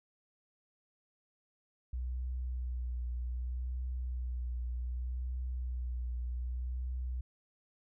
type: tone with vibrato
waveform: sine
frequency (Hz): 61.74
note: B1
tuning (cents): 0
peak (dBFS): -34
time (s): 1.93-7.21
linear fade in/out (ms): 5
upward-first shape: triangle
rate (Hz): 0.65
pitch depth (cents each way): 36
effects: none